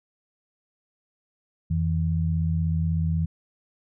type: tone pair together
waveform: sine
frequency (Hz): 85.9 / 162.27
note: F2 / E3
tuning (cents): -28 / -27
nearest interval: major seventh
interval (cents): 1101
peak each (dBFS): -24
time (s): 1.7-3.26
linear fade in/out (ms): 10
effects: none